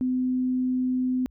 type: tone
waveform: sine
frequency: 254.6 Hz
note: C4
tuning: 47 cents flat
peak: -22 dBFS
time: 0.01-1.26 s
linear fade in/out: 0 ms
effects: added 60 Hz sine -55 dBFS peak until 1.3 s